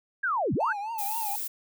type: linear two-way sweep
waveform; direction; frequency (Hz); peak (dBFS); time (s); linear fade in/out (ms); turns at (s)
sine; down then up; 1663 to 94.6 to 1663; -24; 0.23-0.73; 10; 0.54
type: tone with vibrato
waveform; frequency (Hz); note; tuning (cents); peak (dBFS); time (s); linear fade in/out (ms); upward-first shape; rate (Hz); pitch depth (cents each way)
triangle; 860; A5; -40; -29; 0.6-1.36; 5; triangle; 3.9; 150
type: noise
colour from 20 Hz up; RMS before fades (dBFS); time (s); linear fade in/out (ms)
violet; -33; 0.98-1.48; 10
effects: none